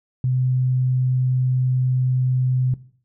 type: tone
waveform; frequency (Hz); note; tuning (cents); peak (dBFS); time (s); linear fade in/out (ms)
sine; 127.9; C3; -39; -17; 0.24-2.74; 2
effects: noise-tail reverb RT60 0.5 s tail -17 dB re dry